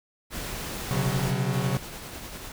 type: noise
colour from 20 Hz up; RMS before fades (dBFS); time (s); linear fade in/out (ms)
pink; -34; 0.3-1.34; 50
type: chord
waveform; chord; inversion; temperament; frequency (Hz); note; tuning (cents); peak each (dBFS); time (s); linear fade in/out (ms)
45% pulse; B suspended second; none; equal with one note detuned; 126.65 / 138.59 / 185; B2 / C#3 / F#3; +44 / 0 / 0; -28 / -28 / -30; 0.91-1.77; 0
type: noise with tremolo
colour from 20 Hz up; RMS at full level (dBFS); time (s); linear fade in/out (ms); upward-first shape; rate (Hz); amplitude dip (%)
pink; -38; 1.53-2.52; 2; triangle; 10; 35
effects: none